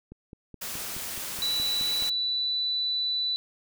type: click train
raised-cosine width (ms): 3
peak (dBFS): -30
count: 10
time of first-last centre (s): 0.12-2.023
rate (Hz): 4.73
type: noise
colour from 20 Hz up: white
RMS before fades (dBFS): -35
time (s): 0.61-2.1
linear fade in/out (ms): 10
type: tone with pitch glide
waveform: sine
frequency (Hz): 3950 to 3975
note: B7 to B7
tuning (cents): 0 to +10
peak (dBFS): -25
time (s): 1.42-3.36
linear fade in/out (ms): 0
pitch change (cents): +10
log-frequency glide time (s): 1.9-2.55
effects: none

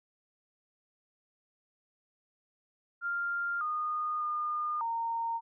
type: tone with pitch steps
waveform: sine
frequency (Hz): 1396 / 1227 / 1215 / 921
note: F6 / D#6 / D#6 / A#5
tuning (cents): -1 / -25 / -42 / -21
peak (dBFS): -30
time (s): 3.01-5.41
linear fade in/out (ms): 50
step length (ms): 600
effects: none

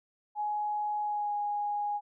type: tone with pitch glide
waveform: sine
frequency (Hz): 838 to 826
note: G#5 to G#5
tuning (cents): +15 to -10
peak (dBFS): -29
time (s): 0.35-2.01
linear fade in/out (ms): 50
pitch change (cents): -25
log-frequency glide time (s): 1.02-1.34
effects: none

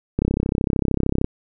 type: click train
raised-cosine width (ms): 3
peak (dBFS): -6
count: 36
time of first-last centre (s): 0.19-1.244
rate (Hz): 33.2
effects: none

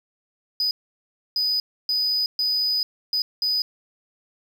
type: tone bursts at uneven times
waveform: sine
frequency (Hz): 4978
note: D#8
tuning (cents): 0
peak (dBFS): -17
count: 6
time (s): 0.6-0.71 / 1.36-1.6 / 1.89-2.26 / 2.39-2.83 / 3.13-3.22 / 3.42-3.62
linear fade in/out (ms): 2
effects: tanh soft clip ceiling -19 dBFS + 8-bit

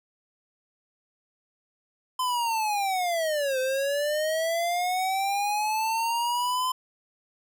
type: linear two-way sweep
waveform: square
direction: down then up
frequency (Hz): 1028 to 513 to 1028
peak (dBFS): -25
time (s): 2.19-6.72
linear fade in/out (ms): 5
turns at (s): 3.59
effects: none

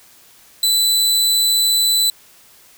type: tone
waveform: sawtooth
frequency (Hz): 3993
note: B7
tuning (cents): +18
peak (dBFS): -10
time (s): 0.63-2.1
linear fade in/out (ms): 2
effects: white hiss -48 dBFS RMS until 2.77 s

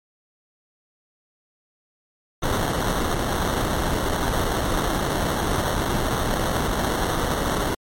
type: noise with sample-and-hold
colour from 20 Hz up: pink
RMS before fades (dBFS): -23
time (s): 2.42-7.75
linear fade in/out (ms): 10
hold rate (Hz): 2450
effects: MP3 64 kbps

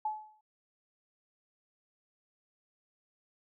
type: tone with exponential decay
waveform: sine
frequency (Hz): 858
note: A5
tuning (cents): -44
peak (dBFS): -28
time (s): 0.05-0.41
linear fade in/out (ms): 5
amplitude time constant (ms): 77
effects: none

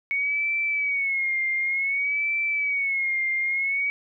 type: tone with vibrato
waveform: sine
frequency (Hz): 2217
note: C#7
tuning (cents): 0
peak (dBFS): -22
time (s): 0.11-3.9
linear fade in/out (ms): 0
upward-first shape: sine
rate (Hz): 0.55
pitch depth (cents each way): 87
effects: none

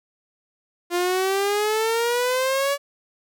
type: exponential sweep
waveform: sawtooth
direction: up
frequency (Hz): 346.7 to 572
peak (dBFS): -16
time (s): 0.9-2.78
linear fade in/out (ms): 50
effects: none

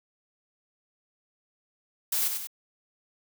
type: noise with echo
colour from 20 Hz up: blue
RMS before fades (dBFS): -27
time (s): 2.12-2.28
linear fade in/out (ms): 5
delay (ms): 96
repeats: 2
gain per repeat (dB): -5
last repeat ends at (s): 2.472
effects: none

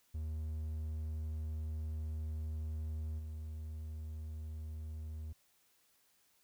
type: tone with level steps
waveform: triangle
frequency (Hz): 77.9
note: D#2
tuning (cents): +3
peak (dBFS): -35 / -39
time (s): 0.14-5.33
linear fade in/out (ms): 10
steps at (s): 3.18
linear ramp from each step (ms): 20
effects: white hiss -72 dBFS RMS until 6.43 s

